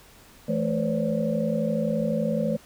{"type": "tone cluster", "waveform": "sine", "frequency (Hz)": [166.9, 218.7, 496.7, 531, 571], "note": ["E3", "A3", "B4", "C5", "D5"], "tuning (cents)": [22, -10, 10, 25, -49], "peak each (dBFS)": [-29, -26, -31, -31, -30], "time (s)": [0.48, 2.57], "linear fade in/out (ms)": 10, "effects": ["pink hiss -52 dBFS RMS until 2.65 s"]}